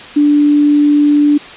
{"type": "tone", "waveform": "sine", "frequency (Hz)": 293, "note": "D4", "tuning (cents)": -4, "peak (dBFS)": -6, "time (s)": [0.16, 1.38], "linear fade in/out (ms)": 10, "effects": ["white hiss -31 dBFS RMS until 1.56 s", "resampled to 8000 Hz"]}